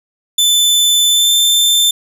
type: tone with pitch glide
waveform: sawtooth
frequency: 3520 to 3557 Hz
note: A7 to A7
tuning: 0 to +18 cents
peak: -6 dBFS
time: 0.38-1.91 s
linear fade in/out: 5 ms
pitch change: +18 cents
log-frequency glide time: 1.09-1.32 s
effects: none